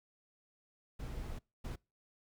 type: noise bursts at uneven times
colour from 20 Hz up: brown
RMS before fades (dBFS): -42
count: 2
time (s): 0.99-1.39 / 1.64-1.76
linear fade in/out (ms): 10
effects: noise-tail reverb RT60 0.3 s tail -26 dB re dry